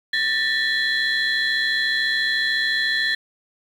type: tone cluster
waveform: sine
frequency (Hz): 1778 / 1912 / 3367 / 4077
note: A6 / A#6 / G#7 / C8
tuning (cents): +18 / +43 / +23 / -46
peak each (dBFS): -20 / -28 / -26 / -25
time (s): 0.13-3.15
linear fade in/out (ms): 5
effects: tanh soft clip ceiling -12 dBFS + 8-bit